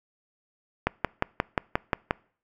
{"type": "click train", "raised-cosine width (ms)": 0.5, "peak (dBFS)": -7, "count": 8, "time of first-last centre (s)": [0.87, 2.109], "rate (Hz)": 5.65, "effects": ["noise-tail reverb RT60 0.5 s tail -25 dB re dry"]}